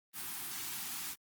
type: band-stop noise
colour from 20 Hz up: white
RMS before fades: -41 dBFS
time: 0.13-1.16 s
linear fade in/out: 50 ms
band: 390 to 720 Hz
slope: 96 dB/octave
effects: high-pass 100 Hz 12 dB/octave + Opus 32 kbps